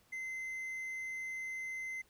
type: tone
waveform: triangle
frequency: 2063 Hz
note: C7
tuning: 25 cents flat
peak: -37 dBFS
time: 0.12-2.02 s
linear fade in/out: 10 ms
effects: pink hiss -69 dBFS RMS until 2.09 s